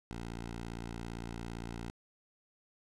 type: tone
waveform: 10% pulse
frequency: 57.6 Hz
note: A#1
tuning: 20 cents flat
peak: -32 dBFS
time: 0.11-1.9 s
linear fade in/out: 0 ms
effects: low-pass 9000 Hz 12 dB/octave